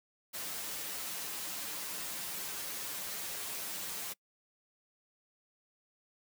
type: noise with comb filter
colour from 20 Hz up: white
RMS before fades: -40 dBFS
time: 0.33-4.14 s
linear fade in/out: 20 ms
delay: 8.1 ms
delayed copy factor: -0.75
effects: noise-tail reverb RT60 0.1 s tail -25 dB re dry + high-pass 100 Hz 12 dB/octave